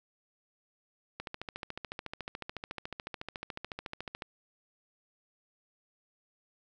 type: click train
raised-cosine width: 0.3 ms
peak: -22 dBFS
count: 43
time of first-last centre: 1.2-4.222 s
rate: 13.9 Hz
effects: none